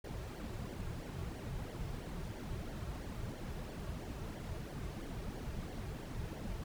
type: noise with flanger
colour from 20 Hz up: brown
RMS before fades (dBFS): -43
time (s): 0.04-6.64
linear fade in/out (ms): 5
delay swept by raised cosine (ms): 0.77 to 4.07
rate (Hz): 3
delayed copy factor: -0.65
effects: none